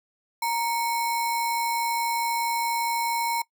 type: tone with sample-and-hold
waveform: sine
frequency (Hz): 932.3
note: A#5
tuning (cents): 0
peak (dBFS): -23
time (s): 0.42-3.42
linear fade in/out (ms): 5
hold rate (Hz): 3150
effects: noise-tail reverb RT60 0.1 s tail -21 dB re dry